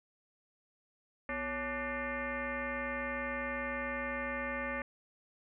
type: tone with frequency modulation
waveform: sine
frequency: 1174.7 Hz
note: D6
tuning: in tune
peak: -34 dBFS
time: 1.29-4.82 s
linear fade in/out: 2 ms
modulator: 309 Hz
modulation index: 3.3
effects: none